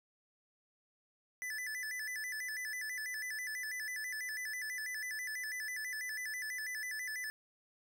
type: tone with vibrato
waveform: square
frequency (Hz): 1864.7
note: A#6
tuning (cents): 0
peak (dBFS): -39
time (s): 1.42-7.3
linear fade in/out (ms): 0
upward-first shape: square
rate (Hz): 6.1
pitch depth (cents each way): 120
effects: none